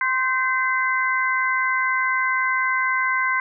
sine tone cluster, 1044 / 1549 / 2046 Hz, C6 / G6 / C7, -4 / -21 / -39 cents, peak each -23 dBFS, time 0.01-3.4 s, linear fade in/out 2 ms, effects none

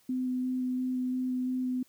sine tone with vibrato, 254.2 Hz, C4, 50 cents flat, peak -28 dBFS, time 0.09-1.83 s, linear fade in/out 5 ms, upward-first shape square, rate 2.9 Hz, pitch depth 8 cents each way, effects white hiss -65 dBFS RMS until 1.88 s

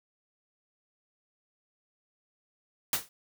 white noise with exponential decay, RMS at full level -23 dBFS, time 2.93-3.09 s, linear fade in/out 2 ms, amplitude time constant 33 ms, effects none

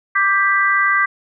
sine chord, G major, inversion second, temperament equal with one note detuned, 1174.7 / 1580.7 / 1975.5 Hz, D6 / G6 / B6, 0 / +14 / 0 cents, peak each -17 dBFS, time 0.15-1.06 s, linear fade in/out 10 ms, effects none

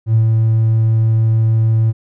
triangle tone with ADSR envelope, 111.7 Hz, A2, 27 cents sharp, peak -4 dBFS, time 0.06-1.93 s, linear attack 90 ms, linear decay 91 ms, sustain -3 dB, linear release 38 ms, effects tanh soft clip ceiling -5 dBFS

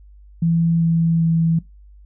sine tone with pitch steps, 166.6 / 165.45 / 164.31 Hz, E3 / E3 / E3, +19 / +7 / -5 cents, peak -14 dBFS, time 0.42-1.59 s, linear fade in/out 5 ms, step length 390 ms, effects noise-tail reverb RT60 0.2 s tail -20 dB re dry + added 50 Hz sine -42 dBFS peak until 2.05 s

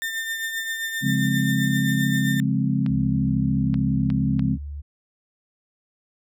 35% pulse tone with tremolo, 1802 Hz, A6, 41 cents sharp, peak -22 dBFS, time 0.02-2.4 s, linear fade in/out 0 ms, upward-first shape triangle, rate 7.6 Hz, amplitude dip 50%
sine chord, Db major seventh, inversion none, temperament equal, 138.59 / 174.61 / 207.7 / 261.6 Hz, Db3 / F3 / Ab3 / C4, 0 / 0 / 0 / 0 cents, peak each -23 / -27 / -24 / -25 dBFS, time 1.01-4.58 s, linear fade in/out 50 ms
clicks, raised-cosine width 0.3 ms, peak -21 dBFS, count 4, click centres 2.863 / 3.742 / 4.102 / 4.394 s
sine tone with pitch glide, 72.8 to 72.17 Hz, D2 to D2, -15 to -30 cents, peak -30 dBFS, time 2.89-4.82 s, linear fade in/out 20 ms, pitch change -15 cents, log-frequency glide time 3.48-3.65 s
effects none

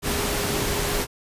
sine tone in noise, 409.3 Hz, G#4, 25 cents flat, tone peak -31 dBFS, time 0.02-1.07 s, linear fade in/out 50 ms, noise pink, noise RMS -25 dBFS, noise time 0.02-1.07 s, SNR -9 dB, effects resampled to 32000 Hz

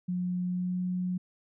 sine tone with pitch glide, 179.8 to 181.47 Hz, F#3 to F#3, -49 to -33 cents, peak -28 dBFS, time 0.08-1.18 s, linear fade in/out 10 ms, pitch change +16 cents, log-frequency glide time 0.44-0.81 s, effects none

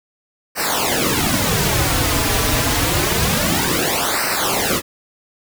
pink noise with flanger, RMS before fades -18 dBFS, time 0.55-4.82 s, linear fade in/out 50 ms, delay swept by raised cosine 0.29 to 5.59 ms, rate 0.27 Hz, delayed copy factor -0.95, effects none

